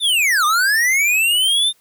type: linear two-way sweep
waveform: square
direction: down then up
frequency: 3649 to 1174.7 to 3649 Hz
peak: -14 dBFS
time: 0-1.73 s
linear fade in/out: 50 ms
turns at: 0.45 s
effects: white hiss -58 dBFS RMS until 1.8 s